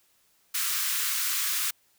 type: high-pass noise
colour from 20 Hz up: white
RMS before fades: -28 dBFS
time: 0.54-1.71 s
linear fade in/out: 10 ms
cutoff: 1100 Hz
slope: 48 dB/octave
effects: white hiss -66 dBFS RMS until 1.98 s